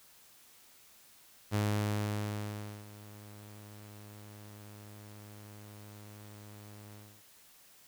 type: tone with ADSR envelope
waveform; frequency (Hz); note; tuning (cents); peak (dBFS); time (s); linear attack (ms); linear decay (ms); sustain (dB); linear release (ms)
sawtooth; 104.4; G#2; +10; -24; 1.51-7.24; 36; 1300; -21; 290
effects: white hiss -60 dBFS RMS until 7.87 s